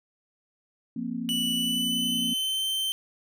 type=chord; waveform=sine; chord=F suspended fourth; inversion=none; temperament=equal with one note detuned; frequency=174.61 / 233.1 / 263.9 Hz; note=F3 / Bb3 / C4; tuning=0 / 0 / +15 cents; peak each=-37 / -31 / -34 dBFS; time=0.96-2.34 s; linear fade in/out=5 ms
type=tone with pitch glide; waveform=45% pulse; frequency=2960 to 3105 Hz; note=F#7 to G7; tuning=0 to -17 cents; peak=-26 dBFS; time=1.29-2.92 s; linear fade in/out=0 ms; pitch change=+83 cents; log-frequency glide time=1.56-2.67 s
effects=none

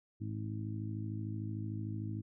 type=harmonic tone; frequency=53.3 Hz; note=G#1; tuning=46 cents sharp; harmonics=2 / 3 / 4 / 5 / 6; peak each=-38 / -49 / -45 / -47 / -46 dBFS; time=0.2-2.22 s; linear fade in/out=20 ms; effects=none

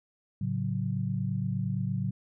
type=chord; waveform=sine; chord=F# minor; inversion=first; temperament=equal; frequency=110 / 138.59 / 185 Hz; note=A2 / C#3 / F#3; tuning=0 / 0 / 0 cents; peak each=-32 dBFS; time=0.41-2.11 s; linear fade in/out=5 ms; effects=none

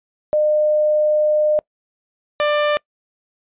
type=tone pair in turn; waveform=sine / sawtooth; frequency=606 / 593.5 Hz; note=D#5 / D5; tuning=-46 / +18 cents; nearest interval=unison; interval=36 cents; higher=first; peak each=-13 / -11 dBFS; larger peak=second; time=0.33-1.59 / 2.4-2.77 s; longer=first; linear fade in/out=0 ms; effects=noise-tail reverb RT60 0.1 s tail -26 dB re dry + resampled to 8000 Hz

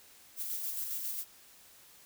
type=noise with tremolo; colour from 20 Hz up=violet; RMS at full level=-36 dBFS; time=0.36-1.25 s; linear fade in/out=50 ms; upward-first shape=square; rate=7.3 Hz; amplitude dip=30%; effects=white hiss -58 dBFS RMS until 2.05 s

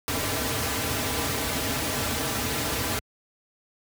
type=noise with comb filter; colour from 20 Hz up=pink; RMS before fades=-27 dBFS; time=0.08-2.99 s; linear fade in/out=0 ms; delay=5.5 ms; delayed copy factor=-0.65; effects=high-pass 80 Hz 12 dB/octave

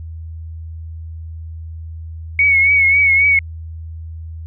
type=tone with vibrato; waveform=sine; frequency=2217 Hz; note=C#7; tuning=in tune; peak=-9 dBFS; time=2.39-3.39 s; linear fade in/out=2 ms; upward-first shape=triangle; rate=3.7 Hz; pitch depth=56 cents each way; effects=added 81 Hz sine -27 dBFS peak until 4.46 s

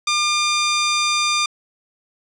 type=tone; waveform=10% pulse; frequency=1200 Hz; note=D6; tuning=37 cents sharp; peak=-8 dBFS; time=0.07-1.46 s; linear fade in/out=5 ms; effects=low-pass 8000 Hz 12 dB/octave

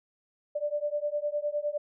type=beating tone pair; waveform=sine; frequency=585 / 594.8 Hz; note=D5 / D5; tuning=-7 / +22 cents; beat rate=9.8 Hz; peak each=-31 dBFS; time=0.55-1.78 s; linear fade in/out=10 ms; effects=none

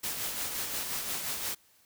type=noise with tremolo; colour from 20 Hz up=white; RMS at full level=-33 dBFS; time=0.03-1.55 s; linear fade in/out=10 ms; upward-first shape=sine; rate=5.7 Hz; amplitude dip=40%; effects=white hiss -64 dBFS RMS until 1.85 s

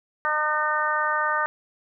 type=harmonic tone; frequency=304 Hz; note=D#4; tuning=40 cents flat; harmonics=2 / 3 / 4 / 5 / 6; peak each=-31 / -28 / -25 / -27 / -29 dBFS; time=0.25-1.46 s; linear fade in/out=0 ms; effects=none

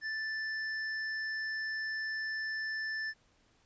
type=tone with tanh clipping; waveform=triangle; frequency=1760 Hz; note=A6; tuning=in tune; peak=-36 dBFS; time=0.01-3.14 s; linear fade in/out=50 ms; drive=18 dB; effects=pink hiss -69 dBFS RMS until 3.65 s + resampled to 16000 Hz

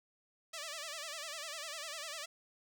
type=tone with vibrato; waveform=5% pulse; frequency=619 Hz; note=D#5; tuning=9 cents flat; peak=-30 dBFS; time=0.53-2.26 s; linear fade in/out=10 ms; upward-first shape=sine; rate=10 Hz; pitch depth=140 cents each way; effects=none

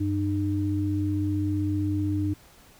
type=tone pair together; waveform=sine; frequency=95.92 / 303.4 Hz; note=G2 / D#4; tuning=-37 / -44 cents; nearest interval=octave + minor sixth; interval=1993 cents; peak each=-26 dBFS; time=0-2.34 s; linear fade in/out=10 ms; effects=pink hiss -54 dBFS RMS until 2.79 s

